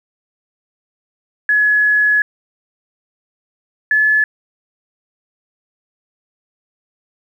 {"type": "tone pair in turn", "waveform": "sine", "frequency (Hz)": [1694, 1720.6], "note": ["G#6", "A6"], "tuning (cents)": [34, -39], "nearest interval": "unison", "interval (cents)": 27, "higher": "second", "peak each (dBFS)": -10, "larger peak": "neither", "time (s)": [[1.49, 2.22], [3.91, 4.24]], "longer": "first", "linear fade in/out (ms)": 2, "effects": ["8-bit"]}